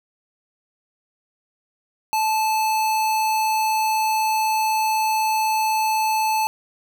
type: tone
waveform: square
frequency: 872 Hz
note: A5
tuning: 16 cents flat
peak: -19 dBFS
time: 2.13-6.47 s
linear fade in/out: 0 ms
effects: none